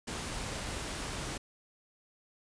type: noise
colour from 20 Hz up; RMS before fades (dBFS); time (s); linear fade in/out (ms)
pink; -38; 0.07-1.38; 10
effects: resampled to 22050 Hz